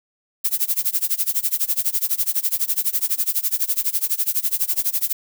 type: noise with tremolo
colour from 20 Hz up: violet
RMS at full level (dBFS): -18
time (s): 0.44-5.13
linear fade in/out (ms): 10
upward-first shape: sine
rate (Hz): 12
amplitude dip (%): 95
effects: none